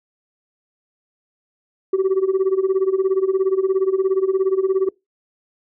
sine tone with tremolo, 382 Hz, G4, 45 cents flat, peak -10 dBFS, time 1.93-4.89 s, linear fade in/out 5 ms, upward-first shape sine, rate 17 Hz, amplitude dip 85%, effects noise-tail reverb RT60 0.2 s tail -26 dB re dry + tanh soft clip ceiling -12 dBFS

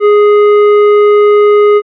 sine tone with hard clipping, 415.3 Hz, G#4, in tune, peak -5 dBFS, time 0-1.82 s, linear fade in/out 50 ms, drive 12 dB, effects low-pass 2000 Hz 12 dB/octave

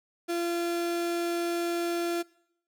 35% pulse tone, 342.9 Hz, F4, 32 cents flat, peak -26 dBFS, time 0.28-2.23 s, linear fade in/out 20 ms, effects noise-tail reverb RT60 0.7 s tail -22 dB re dry

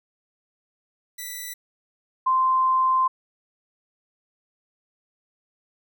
5% pulse / sine tone pair in turn, 1975.5 / 1041.1 Hz, B6 / C6, 0 / -9 cents, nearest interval major seventh, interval 1109 cents, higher first, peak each -22 / -17 dBFS, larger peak second, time 1.18-1.54 / 2.26-3.08 s, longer second, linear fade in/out 10 ms, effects none

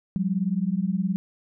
sine beating tone pair, 179.3 / 198.3 Hz, F3 / G3, +46 / +20 cents, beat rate 19 Hz, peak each -25 dBFS, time 0.16-1.16 s, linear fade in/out 0 ms, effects none

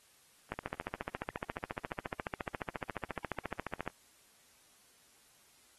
click train, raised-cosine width 0.5 ms, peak -21 dBFS, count 49, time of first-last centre 0.52-3.877 s, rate 14.3 Hz, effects white hiss -65 dBFS RMS until 5.78 s + AAC 32 kbps

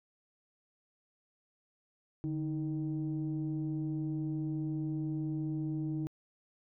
sine tone pair together, 148.2 / 314 Hz, D3 / D#4, +16 / +16 cents, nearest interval octave + minor second, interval 1300 cents, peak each -34 / -34 dBFS, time 2.24-6.07 s, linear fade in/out 0 ms, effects tanh soft clip ceiling -27 dBFS

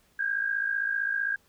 sine tone pair together, 1568 / 1623.5 Hz, G6 / G#6, 0 / -40 cents, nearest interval minor second, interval 60 cents, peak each -31 / -27 dBFS, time 0.19-1.36 s, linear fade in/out 5 ms, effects pink hiss -65 dBFS RMS until 1.48 s

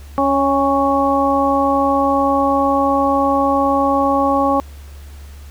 harmonic tone with a mistuned harmonic, 277.2 Hz, C#4, in tune, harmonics 1 / 2 / 3 / 4, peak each -18 / -18 / -18 / -18 dBFS, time 0.18-4.6 s, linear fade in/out 0 ms, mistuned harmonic 3, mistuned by -22 cents, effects added 71 Hz sine -33 dBFS peak until 5.5 s + pink hiss -46 dBFS RMS until 5.5 s

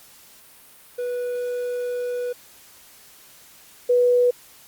triangle / sine tone pair in turn, 490.5 / 490.5 Hz, B4 / B4, -12 / -12 cents, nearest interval unison, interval 0 cents, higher neither, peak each -22 / -14 dBFS, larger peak second, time 0.98-2.33 / 3.89-4.31 s, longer first, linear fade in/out 10 ms, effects white hiss -49 dBFS RMS until 4.67 s + Opus 48 kbps

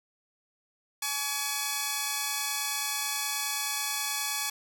5% pulse tone pair together, 845.4 / 1137 Hz, G#5 / C#6, +31 / +44 cents, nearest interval perfect fourth, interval 513 cents, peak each -20 dBFS, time 1.02-4.5 s, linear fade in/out 5 ms, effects none

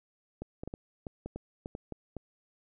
clicks, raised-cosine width 2 ms, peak -25 dBFS, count 11, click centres 0.42 / 0.635 / 0.676 / 0.739 / 1.068 / 1.26 / 1.36 / 1.659 / 1.751 / 1.923 / 2.167 s, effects none

